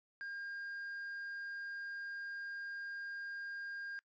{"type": "tone with quantisation", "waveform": "triangle", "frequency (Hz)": 1610, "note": "G6", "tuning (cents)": 46, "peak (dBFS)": -40, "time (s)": [0.21, 3.99], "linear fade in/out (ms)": 0, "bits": 11, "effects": ["noise-tail reverb RT60 0.1 s tail -24 dB re dry", "resampled to 16000 Hz"]}